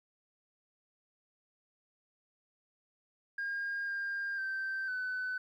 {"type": "tone with pitch steps", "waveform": "sine", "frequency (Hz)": [1617, 1604, 1558, 1507], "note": ["G#6", "G6", "G6", "F#6"], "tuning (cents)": [-47, 39, -11, 31], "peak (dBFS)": -32, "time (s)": [3.38, 5.38], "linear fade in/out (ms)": 5, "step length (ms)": 500, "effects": ["tanh soft clip ceiling -31 dBFS", "12-bit"]}